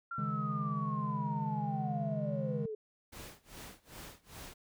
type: linear sweep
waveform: sine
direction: down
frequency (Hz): 1383 to 418.9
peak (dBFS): -37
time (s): 0.11-2.75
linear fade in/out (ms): 5
type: chord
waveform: triangle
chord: C# suspended second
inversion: none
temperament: equal with one note detuned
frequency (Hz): 138.59 / 157.1 / 207.7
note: C#3 / D#3 / G#3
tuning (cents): 0 / +17 / 0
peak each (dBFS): -36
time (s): 0.18-2.66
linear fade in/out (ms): 5
type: noise with tremolo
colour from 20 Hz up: pink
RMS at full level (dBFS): -47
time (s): 3.12-4.54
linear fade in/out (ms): 10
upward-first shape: sine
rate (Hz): 2.5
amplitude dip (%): 95
effects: none